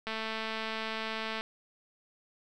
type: click train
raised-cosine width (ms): 0.3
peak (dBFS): -20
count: 297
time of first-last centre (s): 0.07-1.409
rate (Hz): 221
effects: none